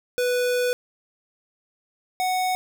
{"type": "tone pair in turn", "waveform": "square", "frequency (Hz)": [493.9, 740], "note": ["B4", "F#5"], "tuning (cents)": [0, 0], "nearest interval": "perfect fifth", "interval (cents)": 700, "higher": "second", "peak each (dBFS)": [-21, -22], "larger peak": "first", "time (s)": [[0.18, 0.73], [2.2, 2.55]], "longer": "first", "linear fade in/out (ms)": 0, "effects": []}